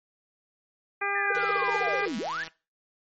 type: harmonic tone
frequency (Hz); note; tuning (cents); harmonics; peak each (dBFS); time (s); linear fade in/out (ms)
401.3; G4; +41; 1 / 2 / 3 / 4 / 5 / 6; -36 / -33 / -33 / -32 / -33 / -33; 1.01-2.06; 10
type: linear two-way sweep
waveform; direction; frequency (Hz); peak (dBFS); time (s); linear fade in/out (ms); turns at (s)
sine; down then up; 1829 to 190 to 1829; -29; 1.15-2.44; 5; 2.18
type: tone bursts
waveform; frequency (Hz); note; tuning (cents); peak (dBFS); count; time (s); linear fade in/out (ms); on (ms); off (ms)
sine; 466.2; A#4; 0; -26; 13; 1.3-2.08; 5; 24; 39
type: click train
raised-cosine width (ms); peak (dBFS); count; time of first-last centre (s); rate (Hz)
0.2; -23; 184; 1.35-2.48; 162
effects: noise-tail reverb RT60 0.3 s tail -20 dB re dry + MP3 32 kbps